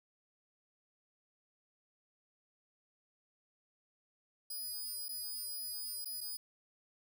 10% pulse tone with dropouts, 4951 Hz, D#8, 9 cents flat, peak -33 dBFS, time 4.5-6.37 s, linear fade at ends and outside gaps 5 ms, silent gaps 5.084-5.09 / 6.047-6.056 / 6.207-6.211 s, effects none

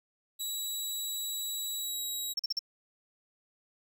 15% pulse tone with pitch glide, 3896 to 3853 Hz, B7 to B7, -24 to -44 cents, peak -27 dBFS, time 0.39-2.34 s, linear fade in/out 20 ms, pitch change -20 cents, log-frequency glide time 1.78-2.02 s
triangle tone bursts, 5430 Hz, F8, 50 cents flat, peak -27 dBFS, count 4, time 2.37-2.592 s, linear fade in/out 5 ms, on 24 ms, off 42 ms
effects none

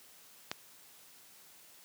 click, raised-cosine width 0.2 ms, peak -17 dBFS, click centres 0.515 s, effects white hiss -58 dBFS RMS until 1.84 s + high-pass 100 Hz 12 dB/octave

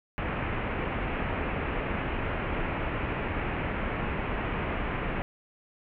pink low-pass noise, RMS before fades -31 dBFS, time 0.18-5.22 s, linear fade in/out 0 ms, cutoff 2700 Hz, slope 48 dB/octave, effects none

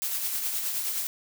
blue noise with tremolo, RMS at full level -28 dBFS, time 0.02-1.07 s, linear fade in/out 0 ms, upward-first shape triangle, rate 9.6 Hz, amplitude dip 45%, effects none

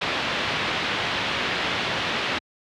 white low-pass noise, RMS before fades -26 dBFS, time 0.01-2.39 s, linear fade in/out 10 ms, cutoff 3500 Hz, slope 24 dB/octave, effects high-pass 80 Hz 12 dB/octave

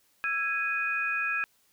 sine tone cluster, 1333 / 1652 / 2488 Hz, E6 / G#6 / D#7, +19 / -10 / -1 cents, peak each -34 / -30 / -30 dBFS, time 0.24-1.44 s, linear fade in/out 0 ms, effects white hiss -67 dBFS RMS until 1.72 s

